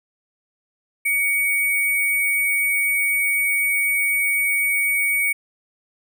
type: tone with sample-and-hold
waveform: sine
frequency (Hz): 2246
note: C#7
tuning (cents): +22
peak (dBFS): -17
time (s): 1.05-5.33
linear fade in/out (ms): 10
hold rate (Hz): 11025
effects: none